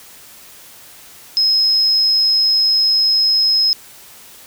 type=tone; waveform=sine; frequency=5130 Hz; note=E8; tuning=48 cents flat; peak=-11 dBFS; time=1.37-3.73 s; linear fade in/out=0 ms; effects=white hiss -41 dBFS RMS until 4.46 s